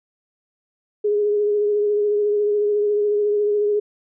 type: tone with vibrato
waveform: sine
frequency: 415.2 Hz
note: G#4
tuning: in tune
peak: -16 dBFS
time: 1.04-3.8 s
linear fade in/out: 10 ms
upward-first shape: triangle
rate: 14 Hz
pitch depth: 28 cents each way
effects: none